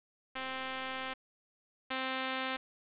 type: tone pair in turn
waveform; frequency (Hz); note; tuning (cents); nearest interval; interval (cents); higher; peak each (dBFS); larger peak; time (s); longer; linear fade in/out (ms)
5% pulse; 261.6 / 261.6; C4 / C4; 0 / 0; unison; 0; neither; -25 / -22; second; 0.35-1.14 / 1.9-2.57; first; 10
effects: resampled to 8000 Hz + 8-bit